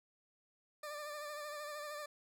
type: tone with vibrato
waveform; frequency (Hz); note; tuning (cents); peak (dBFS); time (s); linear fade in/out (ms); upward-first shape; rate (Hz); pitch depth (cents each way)
20% pulse; 594; D5; +20; -38; 0.83-2.06; 5; sine; 13; 36
effects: none